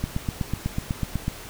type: click train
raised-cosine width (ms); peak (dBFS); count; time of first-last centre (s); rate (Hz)
5; -12; 11; 0.04-1.281; 8.06
effects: pink hiss -40 dBFS RMS until 1.49 s